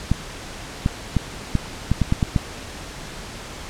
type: clicks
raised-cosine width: 5 ms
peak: -5 dBFS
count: 9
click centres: 0.116 / 0.861 / 1.167 / 1.553 / 1.916 / 2.017 / 2.124 / 2.228 / 2.362 s
effects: pink hiss -35 dBFS RMS until 3.69 s + low-pass 8000 Hz 12 dB/octave